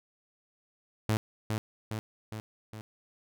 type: tone with echo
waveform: sawtooth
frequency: 108.6 Hz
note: A2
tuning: 22 cents flat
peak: -21 dBFS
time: 1.09-1.17 s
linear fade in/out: 0 ms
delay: 410 ms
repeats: 4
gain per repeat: -4 dB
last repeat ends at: 2.81 s
effects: none